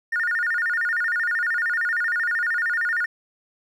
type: tone with vibrato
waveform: triangle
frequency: 1620 Hz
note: G#6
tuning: 43 cents flat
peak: -17 dBFS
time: 0.12-3.06 s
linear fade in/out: 10 ms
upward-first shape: square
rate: 13 Hz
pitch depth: 200 cents each way
effects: tanh soft clip ceiling -18 dBFS